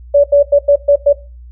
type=tone bursts at uneven times; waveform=sine; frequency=572 Hz; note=D5; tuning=46 cents flat; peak=-4 dBFS; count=6; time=0.14-0.24 / 0.32-0.43 / 0.52-0.59 / 0.68-0.76 / 0.88-0.96 / 1.06-1.13 s; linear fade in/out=10 ms; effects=noise-tail reverb RT60 0.3 s tail -17 dB re dry + added 60 Hz sine -32 dBFS peak until 1.51 s